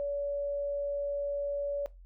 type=tone; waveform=sine; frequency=570 Hz; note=C#5; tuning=48 cents sharp; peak=-30 dBFS; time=0-1.86 s; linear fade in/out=0 ms; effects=noise-tail reverb RT60 0.2 s tail -19 dB re dry + added 44 Hz sine -49 dBFS peak until 2.05 s